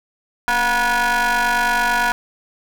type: ring-modulated tone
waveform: 30% pulse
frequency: 246.9 Hz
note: B3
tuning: in tune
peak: -10 dBFS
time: 0.48-2.12 s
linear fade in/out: 0 ms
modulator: 1210 Hz
effects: none